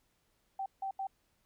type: tone bursts at uneven times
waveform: sine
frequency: 776 Hz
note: G5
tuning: 18 cents flat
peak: -34 dBFS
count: 3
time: 0.59-0.66 / 0.82-0.91 / 0.99-1.07 s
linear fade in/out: 5 ms
effects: pink hiss -75 dBFS RMS until 1.45 s